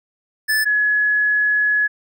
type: tone pair in turn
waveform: square / sine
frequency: 1742 / 1692.4 Hz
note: A6 / G#6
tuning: -18 / +32 cents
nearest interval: minor second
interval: 50 cents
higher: first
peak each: -16 / -14 dBFS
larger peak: second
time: 0.48-0.65 / 0.65-1.88 s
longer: second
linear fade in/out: 20 ms
effects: none